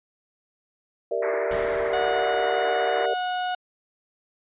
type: chord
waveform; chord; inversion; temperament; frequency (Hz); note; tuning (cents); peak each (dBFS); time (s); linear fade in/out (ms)
sine; E half-diminished seventh; first; equal; 392 / 466.2 / 587.3 / 659.3; G4 / Bb4 / D5 / E5; 0 / 0 / 0 / 0; -31 / -27 / -28 / -30; 1.11-3.14; 5
type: band-pass noise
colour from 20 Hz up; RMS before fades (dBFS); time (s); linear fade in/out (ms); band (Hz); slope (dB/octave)
white; -33; 1.22-3.06; 5; 300 to 2200; 96
type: noise with exponential decay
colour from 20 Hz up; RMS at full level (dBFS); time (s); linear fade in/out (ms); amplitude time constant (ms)
pink; -35; 1.51-3.4; 0; 410
type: tone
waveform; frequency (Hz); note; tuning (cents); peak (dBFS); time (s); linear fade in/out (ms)
35% pulse; 729; F#5; -26; -23; 1.93-3.55; 5
effects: resampled to 8000 Hz